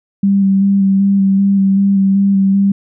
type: tone with vibrato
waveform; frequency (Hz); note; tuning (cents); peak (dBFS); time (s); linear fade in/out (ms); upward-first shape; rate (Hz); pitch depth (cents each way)
sine; 196; G3; 0; -8; 0.23-2.72; 5; square; 2.6; 16
effects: none